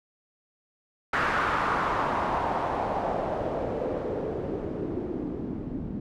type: noise with low-pass filter sweep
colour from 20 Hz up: white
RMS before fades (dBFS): -29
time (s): 1.13-6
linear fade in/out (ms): 5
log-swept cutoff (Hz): 1500 to 230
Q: 2.4
effects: none